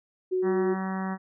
sine tone, 370 Hz, F#4, in tune, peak -23 dBFS, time 0.31-0.75 s, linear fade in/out 20 ms
harmonic tone, 189.9 Hz, F#3, 45 cents sharp, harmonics 1 / 2 / 3 / 4 / 5 / 6 / 7 / 8 / 9 / 10, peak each -29 / -41 / -45 / -38 / -40 / -41 / -44 / -45 / -45 / -45 dBFS, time 0.42-1.18 s, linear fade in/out 50 ms
effects none

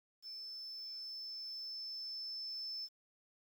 sine tone with level ramp, 5274 Hz, E8, in tune, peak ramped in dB -45 to -40 dBFS, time 0.22-2.89 s, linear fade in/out 50 ms, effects 11-bit

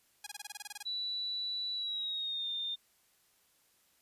5% pulse tone bursts, 825 Hz, G#5, 12 cents flat, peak -29 dBFS, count 12, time 0.24-0.828 s, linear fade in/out 5 ms, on 27 ms, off 24 ms
sine tone with pitch glide, 3950 to 3622 Hz, B7 to A7, 0 to +49 cents, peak -34 dBFS, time 0.85-2.76 s, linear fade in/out 20 ms, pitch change -151 cents, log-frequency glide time 1.74-2.49 s
effects white hiss -70 dBFS RMS until 4.01 s + resampled to 32000 Hz

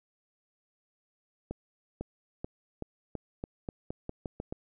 accelerating click train, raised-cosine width 2 ms, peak -22 dBFS, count 12, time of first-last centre 1.51-4.525 s, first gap 500 ms, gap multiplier 0.87, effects none

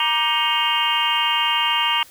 harmonic tone with a mistuned harmonic, 313.4 Hz, D#4, 13 cents sharp, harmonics 3 / 4 / 5 / 6 / 7 / 8 / 9 / 10, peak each -23 / -26 / -32 / -31 / -27 / -31 / -21 / -25 dBFS, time 0-2.03 s, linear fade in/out 2 ms, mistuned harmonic 4, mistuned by -100 cents, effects white hiss -47 dBFS RMS until 2.1 s

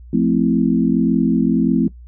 sine chord, F major seventh, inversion none, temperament equal, 174.61 / 220 / 261.6 / 329.6 Hz, F3 / A3 / C4 / E4, 0 / 0 / 0 / 0 cents, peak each -19 / -17 / -17 / -21 dBFS, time 0.13-1.88 s, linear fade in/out 5 ms, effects noise-tail reverb RT60 0.1 s tail -19 dB re dry + added 60 Hz sine -36 dBFS peak until 2.07 s

